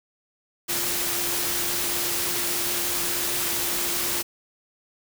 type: tone in noise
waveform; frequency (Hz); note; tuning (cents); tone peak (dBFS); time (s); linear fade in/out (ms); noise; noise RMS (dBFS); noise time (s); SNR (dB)
sine; 348.5; F4; -4; -37; 0.68-4.23; 20; white; -26; 0.68-4.23; -14
effects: none